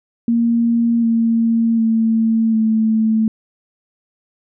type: tone with pitch steps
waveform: sine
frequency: 233.1 / 228.8 / 224.6 / 220.5 Hz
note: A#3 / A#3 / A3 / A3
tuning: 0 / -32 / +36 / +4 cents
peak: -12 dBFS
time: 0.28-3.28 s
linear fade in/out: 2 ms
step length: 750 ms
effects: none